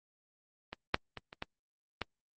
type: clicks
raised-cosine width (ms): 0.3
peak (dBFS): -23 / -9 / -24 / -29 / -19 / -16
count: 6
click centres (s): 0.73 / 0.944 / 1.173 / 1.329 / 1.424 / 2.017
effects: Opus 24 kbps